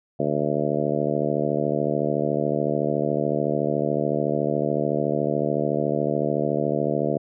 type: harmonic tone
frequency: 73.8 Hz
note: D2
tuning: 9 cents sharp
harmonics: 2 / 3 / 4 / 5 / 6 / 7 / 8 / 9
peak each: -29 / -29 / -29 / -29 / -29 / -29 / -29 / -29 dBFS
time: 0.19-7.18 s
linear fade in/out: 10 ms
effects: none